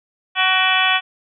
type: harmonic tone with a mistuned harmonic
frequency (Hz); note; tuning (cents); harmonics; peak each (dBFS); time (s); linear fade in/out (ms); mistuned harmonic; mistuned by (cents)
374.5; F#4; +21; 2 / 3 / 4 / 5 / 6 / 7 / 8 / 9; -22 / -22 / -22 / -22 / -22 / -22 / -22 / -22; 0.35-1.01; 50; 6; +79
effects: none